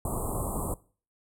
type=band-stop noise; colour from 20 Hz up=pink; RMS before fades=-31 dBFS; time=0.05-0.74 s; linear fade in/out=2 ms; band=1200 to 7800 Hz; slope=96 dB/octave; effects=noise-tail reverb RT60 0.4 s tail -20 dB re dry + low-pass 12000 Hz 12 dB/octave

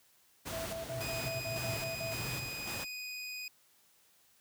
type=noise with tremolo; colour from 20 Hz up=pink; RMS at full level=-40 dBFS; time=0.45-2.85 s; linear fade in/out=20 ms; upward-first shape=square; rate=1.8 Hz; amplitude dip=45%
type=tone bursts; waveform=sine; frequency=659.3 Hz; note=E5; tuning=in tune; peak=-38 dBFS; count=9; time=0.52-2.14 s; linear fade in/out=10 ms; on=140 ms; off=45 ms
type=band-pass noise; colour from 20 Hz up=white; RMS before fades=-44 dBFS; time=0.88-2.49 s; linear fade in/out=0 ms; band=110 to 130 Hz; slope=96 dB/octave
type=tone; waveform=25% pulse; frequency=2489 Hz; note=D#7; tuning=in tune; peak=-36 dBFS; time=1.01-3.48 s; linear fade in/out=2 ms
effects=white hiss -67 dBFS RMS until 4.4 s + high-pass 60 Hz 12 dB/octave

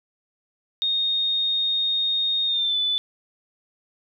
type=tone with pitch glide; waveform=sine; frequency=3700 to 3494 Hz; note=A#7 to A7; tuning=-14 to -13 cents; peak=-20 dBFS; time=0.82-2.98 s; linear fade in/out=0 ms; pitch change=-99 cents; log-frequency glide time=2.46-2.77 s; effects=none

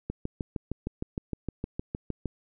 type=click train; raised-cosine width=3 ms; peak=-18 dBFS; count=15; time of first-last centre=0.1-2.257 s; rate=6.49 Hz; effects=none

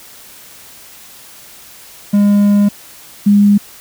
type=tone pair in turn; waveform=triangle / sine; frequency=203.9 / 203.9 Hz; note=G#3 / G#3; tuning=-32 / -32 cents; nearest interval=unison; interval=0 cents; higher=neither; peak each=-5 dBFS; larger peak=neither; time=2.13-2.69 / 3.26-3.58 s; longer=first; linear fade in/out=10 ms; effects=white hiss -38 dBFS RMS until 3.8 s

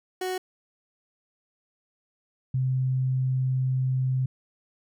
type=tone pair in turn; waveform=30% pulse / sine; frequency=370 / 129.91 Hz; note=F#4 / C3; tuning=0 / -12 cents; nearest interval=octave + tritone; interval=1812 cents; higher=first; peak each=-25 / -22 dBFS; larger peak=second; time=0.21-0.38 / 2.54-4.26 s; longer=second; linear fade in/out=5 ms; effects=none

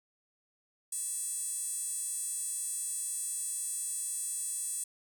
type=tone with high-pass filter; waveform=square; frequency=374 Hz; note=F#4; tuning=19 cents sharp; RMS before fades=-36 dBFS; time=0.92-4.84 s; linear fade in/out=5 ms; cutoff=8500 Hz; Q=8.2; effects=none

